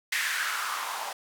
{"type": "noise with band-pass filter sweep", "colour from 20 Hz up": "blue", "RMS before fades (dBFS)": -31, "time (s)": [0.12, 1.13], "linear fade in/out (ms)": 5, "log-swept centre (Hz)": [2000, 800], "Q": 3.8, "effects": []}